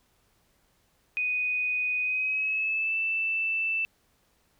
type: tone with pitch glide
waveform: sine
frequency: 2489 to 2652 Hz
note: D#7 to E7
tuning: 0 to +10 cents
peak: -25 dBFS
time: 1.17-3.85 s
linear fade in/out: 0 ms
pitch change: +110 cents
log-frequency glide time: 2.01-2.97 s
effects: pink hiss -68 dBFS RMS until 4.59 s